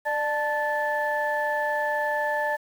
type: tone cluster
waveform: sine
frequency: 596 / 880 / 1749 Hz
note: D5 / A5 / A6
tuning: +25 / 0 / -11 cents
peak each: -27 dBFS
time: 0.05-2.57 s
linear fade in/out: 20 ms
effects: tanh soft clip ceiling -15 dBFS + 8-bit